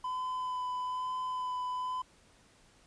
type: tone with vibrato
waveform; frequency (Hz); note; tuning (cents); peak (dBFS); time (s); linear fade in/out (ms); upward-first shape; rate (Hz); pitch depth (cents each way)
triangle; 1008; B5; +35; -31; 0.04-2.02; 5; sine; 1.1; 13
effects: pink hiss -63 dBFS RMS until 2.86 s + resampled to 22050 Hz